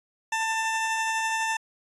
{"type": "tone with tremolo", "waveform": "20% pulse", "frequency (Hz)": 891, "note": "A5", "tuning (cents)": 22, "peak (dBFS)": -19, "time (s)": [0.32, 1.57], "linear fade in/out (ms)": 5, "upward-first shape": "triangle", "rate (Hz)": 12, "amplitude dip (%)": 25, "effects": ["resampled to 24000 Hz"]}